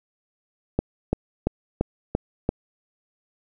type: click train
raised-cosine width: 2 ms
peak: -7 dBFS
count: 6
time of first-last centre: 0.79-2.491 s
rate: 2.94 Hz
effects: none